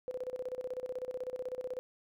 sine tone with tremolo, 506 Hz, B4, 42 cents sharp, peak -34 dBFS, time 0.08-1.79 s, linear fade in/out 0 ms, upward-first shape square, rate 16 Hz, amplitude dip 80%, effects none

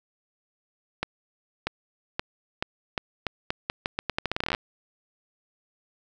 accelerating click train, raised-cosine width 0.3 ms, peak -10 dBFS, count 24, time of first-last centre 1.03-4.549 s, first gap 640 ms, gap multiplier 0.82, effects none

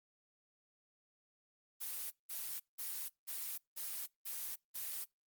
blue noise bursts, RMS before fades -42 dBFS, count 7, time 1.8-5.05 s, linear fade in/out 20 ms, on 310 ms, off 180 ms, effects noise-tail reverb RT60 0.2 s tail -26 dB re dry + Opus 32 kbps

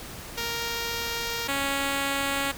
5% pulse tone pair in turn, 466.1 / 277.1 Hz, A#4 / C#4, 0 / -1 cents, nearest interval major sixth, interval 901 cents, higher first, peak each -17 / -14 dBFS, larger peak second, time 0.37-1.48 / 1.48-2.52 s, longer first, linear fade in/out 10 ms, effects pink hiss -40 dBFS RMS until 2.57 s

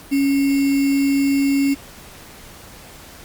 sine tone with sample-and-hold, 277.2 Hz, C#4, in tune, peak -14 dBFS, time 0.11-1.75 s, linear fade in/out 20 ms, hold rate 2450 Hz, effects pink hiss -41 dBFS RMS until 3.24 s + Opus 48 kbps

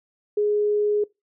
sine tone, 416.8 Hz, G#4, 6 cents sharp, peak -18 dBFS, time 0.37-1.04 s, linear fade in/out 5 ms, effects noise-tail reverb RT60 0.2 s tail -22 dB re dry

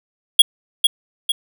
square tone with echo, 3322 Hz, G#7, in tune, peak -4 dBFS, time 0.39-0.42 s, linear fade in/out 5 ms, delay 450 ms, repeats 2, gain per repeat -6 dB, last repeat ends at 1.32 s, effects none

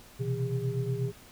sine tone cluster, 124.2 / 132.5 / 165 / 404.9 Hz, B2 / C3 / E3 / G#4, +10 / +22 / +2 / -44 cents, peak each -31 / -33 / -38 / -35 dBFS, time 0.19-1.12 s, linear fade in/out 20 ms, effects pink hiss -53 dBFS RMS until 1.31 s

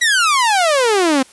sawtooth exponential sweep, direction down, 1975.5 to 254.6 Hz, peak -8 dBFS, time 0.01-1.23 s, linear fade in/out 10 ms, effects white hiss -45 dBFS RMS until 1.32 s + resampled to 24000 Hz

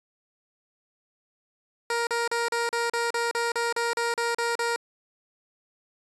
15% pulse tone bursts, 469 Hz, A#4, 11 cents sharp, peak -18 dBFS, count 14, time 1.9-4.761 s, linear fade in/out 2 ms, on 170 ms, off 37 ms, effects resampled to 24000 Hz

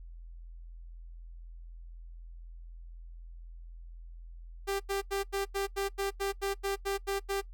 sawtooth tone bursts, 394.7 Hz, G4, 12 cents sharp, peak -26 dBFS, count 13, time 4.67-7.416 s, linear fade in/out 20 ms, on 130 ms, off 88 ms, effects noise-tail reverb RT60 0.1 s tail -20 dB re dry + added 42 Hz sine -44 dBFS peak until 7.53 s

